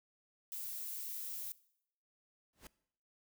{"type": "noise", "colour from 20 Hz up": "violet", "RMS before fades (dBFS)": -43, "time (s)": [0.52, 1.52], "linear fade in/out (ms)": 0}
{"type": "noise with exponential growth", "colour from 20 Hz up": "pink", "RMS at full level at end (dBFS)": -48, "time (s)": [2.53, 2.67], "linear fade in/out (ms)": 2, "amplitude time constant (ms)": 30}
{"effects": ["noise-tail reverb RT60 0.7 s tail -20 dB re dry"]}